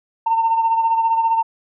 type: beating tone pair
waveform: sine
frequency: 906 / 921 Hz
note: A#5 / A#5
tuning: -50 / -21 cents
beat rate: 15 Hz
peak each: -14 / -22 dBFS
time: 0.26-1.43 s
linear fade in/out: 10 ms
effects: tanh soft clip ceiling -9 dBFS